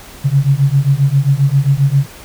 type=beating tone pair; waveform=sine; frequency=135.1 / 142.6 Hz; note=C#3 / C#3; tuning=-44 / +49 cents; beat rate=7.5 Hz; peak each=-12 dBFS; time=0.24-2.06 s; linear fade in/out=20 ms; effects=pink hiss -36 dBFS RMS until 2.24 s